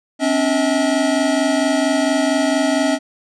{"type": "tone cluster", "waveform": "square", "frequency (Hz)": [262.5, 286.9, 640], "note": ["C4", "D4", "D#5"], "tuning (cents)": [6, -40, 49], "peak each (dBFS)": -20, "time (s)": [0.19, 2.99], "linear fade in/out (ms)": 50, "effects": ["resampled to 22050 Hz"]}